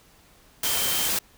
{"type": "tone in noise", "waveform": "sine", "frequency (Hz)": 3136, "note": "G7", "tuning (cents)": 0, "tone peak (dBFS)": -31, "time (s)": [0.65, 1.08], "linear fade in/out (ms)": 5, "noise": "white", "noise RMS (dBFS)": -25, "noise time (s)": [0.63, 1.19], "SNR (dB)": -9, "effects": ["pink hiss -56 dBFS RMS until 1.37 s"]}